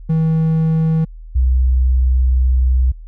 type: tone pair in turn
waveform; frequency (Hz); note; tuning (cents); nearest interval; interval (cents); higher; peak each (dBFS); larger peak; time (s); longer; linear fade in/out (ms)
triangle / sine; 160.4 / 63.45; E3 / B1; -47 / +47; octave + major third; 1606; first; -10; neither; 0.09-1.05 / 1.35-2.92; second; 10
effects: added 40 Hz sine -31 dBFS peak until 3.07 s